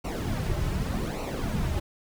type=noise with flanger; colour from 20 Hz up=brown; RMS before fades=-29 dBFS; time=0.04-1.8 s; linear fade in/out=10 ms; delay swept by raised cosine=0.59 to 4.29 ms; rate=0.85 Hz; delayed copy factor=-0.7; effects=none